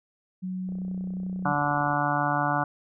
sine tone, 185 Hz, F#3, in tune, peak -29 dBFS, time 0.42-1.54 s, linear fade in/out 20 ms
click train, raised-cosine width 2 ms, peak -33 dBFS, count 40, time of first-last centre 0.69-1.936 s, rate 31.3 Hz
harmonic tone, 145.6 Hz, D3, 15 cents flat, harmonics 1 / 2 / 4 / 5 / 6 / 7 / 8 / 9 / 10, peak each -31 / -32 / -34 / -29 / -30 / -33 / -31 / -35 / -31 dBFS, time 1.45-2.64 s, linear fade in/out 5 ms
effects none

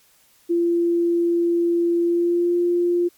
sine tone with pitch glide, 342.3 to 349.1 Hz, F4 to F4, -35 to -1 cents, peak -16 dBFS, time 0.49-3.09 s, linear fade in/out 20 ms, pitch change +34 cents, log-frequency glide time 2.02-2.56 s, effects white hiss -57 dBFS RMS until 3.17 s + MP3 96 kbps

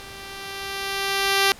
5% pulse tone with level ramp, 392.6 Hz, G4, 3 cents sharp, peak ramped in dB -29 to -4 dBFS, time 0-1.52 s, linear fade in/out 0 ms, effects pink hiss -44 dBFS RMS until 1.59 s + low-pass 12000 Hz 12 dB/octave

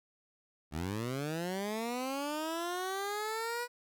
15% pulse linear sweep, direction up, 71.9 to 490 Hz, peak -28 dBFS, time 0.71-3.68 s, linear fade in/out 50 ms, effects none

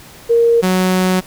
sine / sawtooth tone pair in turn, 466.2 / 185.01 Hz, A#4 / F#3, 0 / 0 cents, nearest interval octave + major third, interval 1600 cents, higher first, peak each -8 dBFS, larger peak neither, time 0.29-0.62 / 0.62-1.21 s, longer second, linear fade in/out 20 ms, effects pink hiss -39 dBFS RMS until 1.26 s

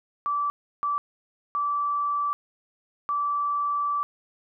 sine tone bursts at uneven times, 1160 Hz, D6, 22 cents flat, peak -23 dBFS, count 4, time 0.26-0.5 / 0.83-0.98 / 1.55-2.33 / 3.09-4.03 s, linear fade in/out 0 ms, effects none

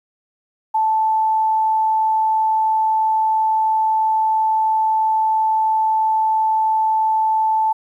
sine tone, 877 Hz, A5, 6 cents flat, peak -14 dBFS, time 0.74-7.73 s, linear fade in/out 10 ms, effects 9-bit

